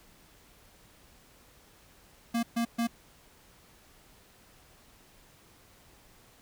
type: tone bursts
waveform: square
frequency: 233.1 Hz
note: A#3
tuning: in tune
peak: -27 dBFS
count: 3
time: 2.34-2.873 s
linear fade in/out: 10 ms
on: 91 ms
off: 130 ms
effects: pink hiss -59 dBFS RMS until 6.41 s